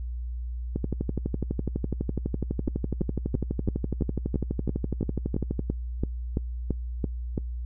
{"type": "two click trains", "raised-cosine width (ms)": 3, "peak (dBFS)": [-14, -13], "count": [59, 15], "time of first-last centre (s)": [[0.76, 5.593], [2.68, 7.378]], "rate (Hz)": [12, 2.98], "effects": ["noise-tail reverb RT60 0.1 s tail -24 dB re dry", "added 60 Hz sine -30 dBFS peak until 7.65 s"]}